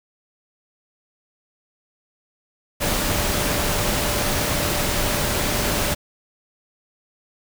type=tone in noise; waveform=sine; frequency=587.3 Hz; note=D5; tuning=in tune; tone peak=-31 dBFS; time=2.8-5.95 s; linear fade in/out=20 ms; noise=pink; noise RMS=-22 dBFS; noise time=2.8-5.95 s; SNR=-12 dB; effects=none